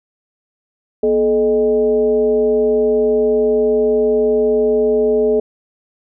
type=tone with frequency modulation; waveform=sine; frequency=428.7 Hz; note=A4; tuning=45 cents flat; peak=-11 dBFS; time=1.03-5.4 s; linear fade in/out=5 ms; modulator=186 Hz; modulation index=0.66; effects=none